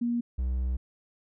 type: tone pair in turn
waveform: sine / triangle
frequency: 237.8 / 63.17 Hz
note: A#3 / B1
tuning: +35 / +40 cents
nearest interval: octave + major seventh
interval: 2295 cents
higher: first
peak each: -25 / -24 dBFS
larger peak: second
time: 0.01-0.21 / 0.38-0.77 s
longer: second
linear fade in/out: 10 ms
effects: none